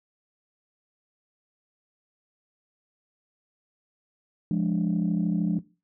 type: chord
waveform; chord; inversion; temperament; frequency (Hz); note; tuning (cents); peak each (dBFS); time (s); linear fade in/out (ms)
sine; D diminished; first; equal; 174.61 / 207.7 / 293.7; F3 / Ab3 / D4; 0 / 0 / 0; -24 / -26 / -29; 4.51-5.59; 2
effects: noise-tail reverb RT60 0.3 s tail -18 dB re dry + tanh soft clip ceiling -16 dBFS